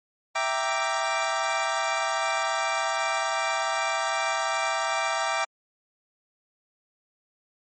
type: chord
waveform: 25% pulse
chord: E half-diminished seventh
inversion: none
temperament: equal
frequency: 659.3 / 784 / 932.3 / 1174.7 Hz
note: E5 / G5 / Bb5 / D6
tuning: 0 / 0 / 0 / 0 cents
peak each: -26 / -26 / -28 / -26 dBFS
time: 0.35-5.45 s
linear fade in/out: 10 ms
effects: low-pass 9000 Hz 12 dB/octave + MP3 32 kbps